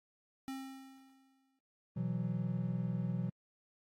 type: tone with exponential decay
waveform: square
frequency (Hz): 266.9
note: C4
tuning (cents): +35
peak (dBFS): -39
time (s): 0.48-1.59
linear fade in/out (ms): 0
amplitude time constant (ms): 240
type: chord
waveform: triangle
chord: B suspended fourth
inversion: none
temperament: equal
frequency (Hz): 123.47 / 164.81 / 185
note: B2 / E3 / F#3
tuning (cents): 0 / 0 / 0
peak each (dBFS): -36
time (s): 1.96-3.3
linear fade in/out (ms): 10
effects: AAC 48 kbps